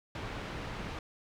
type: low-pass noise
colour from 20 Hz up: pink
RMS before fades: -40 dBFS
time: 0.15-0.99 s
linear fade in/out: 2 ms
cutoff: 3000 Hz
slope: 12 dB/octave
effects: none